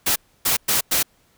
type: noise bursts at uneven times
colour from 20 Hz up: white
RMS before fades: -19 dBFS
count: 4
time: 0.06-0.16 / 0.45-0.57 / 0.68-0.81 / 0.91-1.03 s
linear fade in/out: 10 ms
effects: pink hiss -60 dBFS RMS until 1.37 s